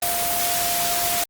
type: tone in noise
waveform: sine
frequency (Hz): 698.5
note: F5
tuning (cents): 0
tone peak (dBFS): -26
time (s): 0.02-1.24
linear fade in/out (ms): 5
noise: white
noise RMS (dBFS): -23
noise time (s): 0.02-1.24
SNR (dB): -6
effects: Opus 24 kbps